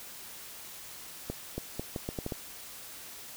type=accelerating click train; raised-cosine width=2 ms; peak=-20 dBFS; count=8; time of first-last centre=1.3-2.322 s; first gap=280 ms; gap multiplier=0.77; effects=white hiss -46 dBFS RMS until 3.36 s